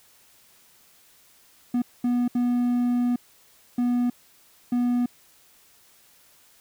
triangle tone bursts at uneven times, 243.8 Hz, B3, 22 cents flat, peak -18 dBFS, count 5, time 1.74-1.82 / 2.04-2.28 / 2.35-3.16 / 3.78-4.1 / 4.72-5.06 s, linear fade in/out 5 ms, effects white hiss -57 dBFS RMS until 6.6 s

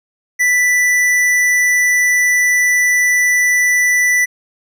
sine tone with hard clipping, 1978 Hz, B6, 2 cents sharp, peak -12 dBFS, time 0.39-4.26 s, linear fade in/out 20 ms, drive 12 dB, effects none

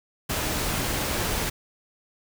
pink noise, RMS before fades -27 dBFS, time 0.29-1.5 s, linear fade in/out 10 ms, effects none

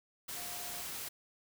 sine tone in noise, 707 Hz, F5, 21 cents sharp, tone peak -51 dBFS, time 0.36-0.82 s, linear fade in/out 10 ms, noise white, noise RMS -42 dBFS, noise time 0.28-1.09 s, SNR -12 dB, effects none

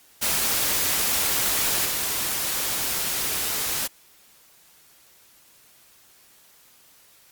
white noise with level steps, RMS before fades -23 / -26 dBFS, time 0.21-3.88 s, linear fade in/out 20 ms, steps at 1.85 s, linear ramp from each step 10 ms, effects white hiss -55 dBFS RMS until 7.31 s + Opus 48 kbps

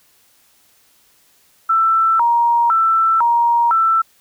sine tone with vibrato, 1119 Hz, C#6, 16 cents sharp, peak -11 dBFS, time 1.69-4.02 s, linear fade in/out 10 ms, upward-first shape square, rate 0.99 Hz, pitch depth 300 cents each way, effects white hiss -55 dBFS RMS until 4.2 s

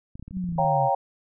clicks, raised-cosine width 5 ms, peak -27 dBFS, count 12, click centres 0.155 / 0.196 / 0.226 / 0.28 / 0.31 / 0.37 / 0.441 / 0.49 / 0.523 / 0.559 / 0.595 / 0.645 s
sine linear sweep, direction down, 191.9 to 129.9 Hz, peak -26 dBFS, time 0.32-0.9 s, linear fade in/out 50 ms
sine chord, G half-diminished seventh, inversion second, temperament equal, 554.4 / 698.5 / 784 / 932.3 Hz, Db5 / F5 / G5 / Bb5, 0 / 0 / 0 / 0 cents, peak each -26 / -27 / -23 / -26 dBFS, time 0.58-0.95 s, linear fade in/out 5 ms
effects none

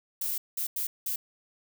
violet noise bursts at uneven times, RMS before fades -31 dBFS, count 4, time 0.21-0.38 / 0.57-0.67 / 0.76-0.87 / 1.06-1.16 s, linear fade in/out 5 ms, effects none

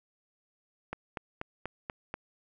click train, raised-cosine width 0.5 ms, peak -20 dBFS, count 6, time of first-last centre 0.93-2.141 s, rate 4.13 Hz, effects none

